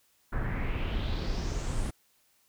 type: noise with low-pass filter sweep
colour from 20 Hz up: brown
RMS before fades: -31 dBFS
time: 0.32-1.91 s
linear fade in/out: 10 ms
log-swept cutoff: 1500 to 10000 Hz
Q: 3.7
effects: white hiss -68 dBFS RMS until 2.48 s